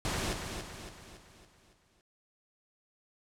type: noise with echo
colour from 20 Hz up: pink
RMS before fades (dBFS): -33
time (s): 0.05-0.33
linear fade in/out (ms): 0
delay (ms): 280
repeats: 6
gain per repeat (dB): -6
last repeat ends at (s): 2.01
effects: low-pass 9000 Hz 12 dB/octave